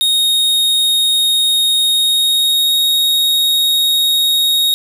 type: tone with pitch glide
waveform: 45% pulse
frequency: 3729 to 3755 Hz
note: A#7 to A#7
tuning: 0 to +12 cents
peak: -10 dBFS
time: 0.01-4.74 s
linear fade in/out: 0 ms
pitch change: +12 cents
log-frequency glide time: 1.88-2.78 s
effects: none